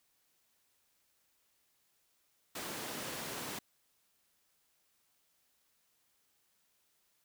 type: high-pass noise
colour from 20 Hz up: pink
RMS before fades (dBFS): -42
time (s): 2.55-3.59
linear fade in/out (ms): 5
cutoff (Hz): 200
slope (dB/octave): 12
effects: white hiss -75 dBFS RMS until 7.24 s

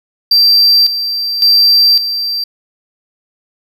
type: tone with tremolo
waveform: triangle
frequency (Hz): 4699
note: D8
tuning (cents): 0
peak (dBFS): -4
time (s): 0.31-2.44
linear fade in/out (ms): 5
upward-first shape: square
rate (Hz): 0.9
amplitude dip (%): 65
effects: none

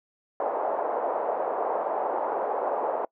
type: band-pass noise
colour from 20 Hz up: pink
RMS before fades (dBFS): -28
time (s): 0.4-3.05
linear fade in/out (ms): 2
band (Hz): 500 to 890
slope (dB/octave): 24
effects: noise-tail reverb RT60 0.1 s tail -24 dB re dry

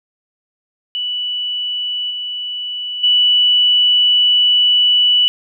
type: tone with level steps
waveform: sine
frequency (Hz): 2960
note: F#7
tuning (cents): 0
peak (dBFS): -18 / -21 / -9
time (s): 0.95-5.28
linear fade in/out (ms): 0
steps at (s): 2.1 / 3.03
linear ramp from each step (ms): 10
effects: none

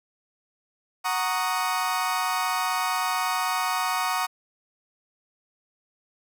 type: chord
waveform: 35% pulse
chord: D# minor seventh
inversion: first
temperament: equal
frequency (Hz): 740 / 932.3 / 1108.7 / 1244.5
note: F#5 / A#5 / C#6 / D#6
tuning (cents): 0 / 0 / 0 / 0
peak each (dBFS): -28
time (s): 1.04-4.27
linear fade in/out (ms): 20
effects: none

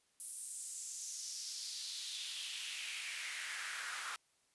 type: noise with high-pass filter sweep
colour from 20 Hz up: pink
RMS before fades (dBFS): -44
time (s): 0.2-4.16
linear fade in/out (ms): 0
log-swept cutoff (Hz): 9900 to 1300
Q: 2.9
effects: white hiss -75 dBFS RMS until 4.54 s + resampled to 24000 Hz

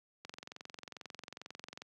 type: click train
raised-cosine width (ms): 0.2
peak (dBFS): -28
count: 36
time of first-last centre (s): 0.25-1.82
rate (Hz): 22.3
effects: high-pass 150 Hz 12 dB/octave

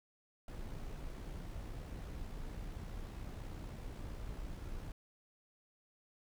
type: noise with amplitude modulation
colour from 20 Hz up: brown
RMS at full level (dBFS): -43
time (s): 0.48-4.92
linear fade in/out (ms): 2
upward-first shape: sine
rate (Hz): 63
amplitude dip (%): 35
effects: none

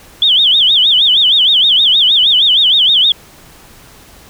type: tone with vibrato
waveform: sine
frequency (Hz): 3323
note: G#7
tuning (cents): 0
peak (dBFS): -6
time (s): 0.22-3.12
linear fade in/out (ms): 2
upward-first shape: sine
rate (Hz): 6.4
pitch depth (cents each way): 210
effects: pink hiss -40 dBFS RMS until 4.29 s

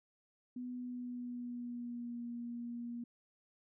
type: tone with pitch glide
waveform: sine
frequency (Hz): 248.1 to 237.7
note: B3 to A#3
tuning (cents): +8 to +34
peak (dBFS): -40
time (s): 0.56-3.04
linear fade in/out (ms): 5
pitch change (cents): -74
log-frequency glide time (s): 0.76-2.22
effects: none

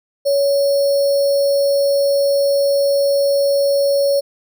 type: tone with sample-and-hold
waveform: sine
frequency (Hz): 560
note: C#5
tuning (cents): +18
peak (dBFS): -12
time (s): 0.25-4.21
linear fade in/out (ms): 20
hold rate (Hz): 4900
effects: none

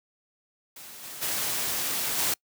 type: noise with level steps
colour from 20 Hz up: white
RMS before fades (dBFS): -44 / -40 / -29 / -26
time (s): 0.76-2.34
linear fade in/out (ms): 5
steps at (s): 1.02 / 1.21 / 2.17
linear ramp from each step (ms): 20
effects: noise-tail reverb RT60 0.1 s tail -26 dB re dry + high-pass 100 Hz 12 dB/octave

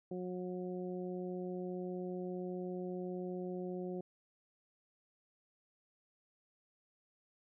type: harmonic tone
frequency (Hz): 181.5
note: F#3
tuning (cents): -33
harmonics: 1 / 2 / 3 / 4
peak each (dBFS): -42 / -41 / -48 / -53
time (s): 0.11-4.01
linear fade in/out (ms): 5
effects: none

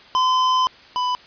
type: tone pair in turn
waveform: square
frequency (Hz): 1023 / 996.8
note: C6 / B5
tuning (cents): -39 / +16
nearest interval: unison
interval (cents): 45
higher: first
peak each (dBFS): -16 / -20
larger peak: first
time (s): 0.15-0.67 / 0.96-1.15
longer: first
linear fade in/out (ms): 0
effects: white hiss -46 dBFS RMS until 1.26 s + resampled to 11025 Hz

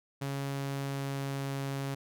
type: tone with pitch glide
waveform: sawtooth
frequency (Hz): 138.59 to 137.55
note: C#3 to C#3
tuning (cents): 0 to -13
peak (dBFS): -29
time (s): 0.21-1.95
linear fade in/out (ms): 10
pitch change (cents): -13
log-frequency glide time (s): 0.51-1.58
effects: none

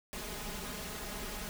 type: noise with comb filter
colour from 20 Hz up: pink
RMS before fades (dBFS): -41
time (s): 0.13-1.49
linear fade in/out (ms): 0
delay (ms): 4.8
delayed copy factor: +0.85
effects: none

